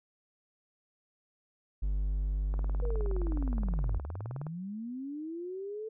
triangle tone, 49.56 Hz, G1, 20 cents sharp, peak -26 dBFS, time 1.82-3.99 s, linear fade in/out 10 ms
click train, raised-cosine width 1 ms, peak -29 dBFS, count 38, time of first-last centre 2.54-4.467 s, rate 19.2 Hz
sine linear two-way sweep, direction down then up, 490 to 65.5 to 444.7 Hz, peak -36 dBFS, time 2.82-5.89 s, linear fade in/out 10 ms, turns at 4.03 s
effects none

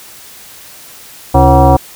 sine tone with frequency modulation, 338.9 Hz, E4, 48 cents sharp, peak -3 dBFS, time 1.34-1.77 s, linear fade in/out 10 ms, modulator 205 Hz, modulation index 2.9, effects white hiss -35 dBFS RMS until 1.95 s

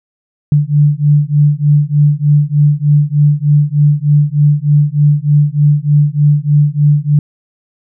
sine beating tone pair, 145.4 / 148.7 Hz, D3 / D3, -17 / +22 cents, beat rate 3.3 Hz, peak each -10 dBFS, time 0.52-7.19 s, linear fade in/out 2 ms, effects none

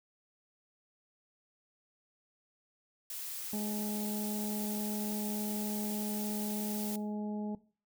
blue noise, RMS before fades -41 dBFS, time 3.1-6.96 s, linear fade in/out 2 ms
harmonic tone, 210 Hz, G#3, 19 cents sharp, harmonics 1 / 2 / 3 / 4, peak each -34 / -44 / -49 / -48 dBFS, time 3.53-7.55 s, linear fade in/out 2 ms
effects noise-tail reverb RT60 0.4 s tail -19 dB re dry

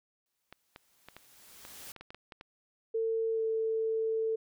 white noise with exponential growth, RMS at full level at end -45 dBFS, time 0.26-1.92 s, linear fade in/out 1 ms, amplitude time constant 360 ms
clicks, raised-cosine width 0.3 ms, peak -30 dBFS, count 11, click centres 0.526 / 0.761 / 1.086 / 1.166 / 1.651 / 1.963 / 2.01 / 2.105 / 2.146 / 2.322 / 2.411 s
sine tone with pitch glide, 450 to 445.1 Hz, A4 to A4, +39 to +20 cents, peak -28 dBFS, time 2.94-4.36 s, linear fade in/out 10 ms, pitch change -19 cents, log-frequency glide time 3.3-3.43 s
effects none

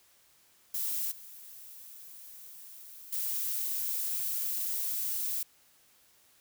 violet noise with level steps, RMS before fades -33 / -49 / -33 dBFS, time 0.74-5.43 s, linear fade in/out 5 ms, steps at 1.11 / 3.12 s, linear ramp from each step 10 ms, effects white hiss -64 dBFS RMS until 6.4 s

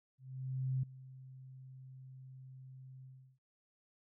sine tone with ADSR envelope, 130.8 Hz, C3, in tune, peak -31 dBFS, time 0.18-3.39 s, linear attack 650 ms, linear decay 5 ms, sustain -19 dB, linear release 350 ms, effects none

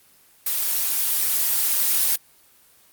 blue noise with level ramp, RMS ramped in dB -23 to -19 dBFS, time 0.46-2.16 s, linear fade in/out 5 ms, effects white hiss -55 dBFS RMS until 2.92 s + Opus 24 kbps

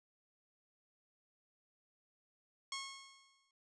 10% pulse tone with exponential decay, 1090 Hz, C#6, 29 cents flat, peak -30 dBFS, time 2.72-3.51 s, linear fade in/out 2 ms, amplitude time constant 170 ms, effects resampled to 24000 Hz

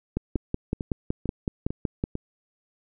two click trains, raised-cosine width 3 ms, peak -17 / -12 dBFS, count 5 / 11, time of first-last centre 0.36-2.154 / 0.17-2.039 s, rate 2.23 / 5.35 Hz, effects none

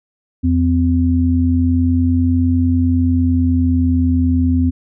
sine tone pair together, 85.46 / 256.1 Hz, F2 / C4, -37 / -37 cents, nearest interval octave + perfect fifth, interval 1900 cents, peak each -14 dBFS, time 0.43-4.71 s, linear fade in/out 20 ms, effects none

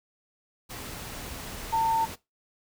sine tone in noise, 900 Hz, A5, 39 cents sharp, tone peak -21 dBFS, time 1.72-2.06 s, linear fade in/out 20 ms, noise pink, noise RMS -39 dBFS, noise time 0.69-2.16 s, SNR +15 dB, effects noise-tail reverb RT60 0.2 s tail -18 dB re dry

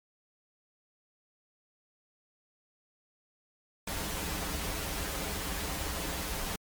pink noise with comb filter, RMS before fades -35 dBFS, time 3.87-6.56 s, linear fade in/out 5 ms, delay 8.3 ms, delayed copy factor -0.9, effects MP3 96 kbps

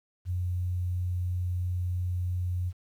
sine tone, 89.7 Hz, F2, 47 cents sharp, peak -27 dBFS, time 0.25-2.73 s, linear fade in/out 50 ms, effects 10-bit

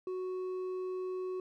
sine tone with hard clipping, 370 Hz, F#4, in tune, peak -36 dBFS, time 0.07-1.4 s, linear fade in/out 2 ms, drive 4 dB, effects none

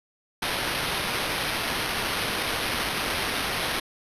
white noise with sample-and-hold, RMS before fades -28 dBFS, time 0.42-3.8 s, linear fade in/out 5 ms, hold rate 7350 Hz, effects resampled to 32000 Hz

